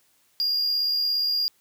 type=tone with amplitude modulation; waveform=triangle; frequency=4823 Hz; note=D8; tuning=45 cents sharp; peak=-19 dBFS; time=0.4-1.48 s; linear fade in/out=0 ms; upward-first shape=sine; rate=77.1 Hz; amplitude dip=30%; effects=white hiss -64 dBFS RMS until 1.6 s + high-pass 60 Hz 12 dB/octave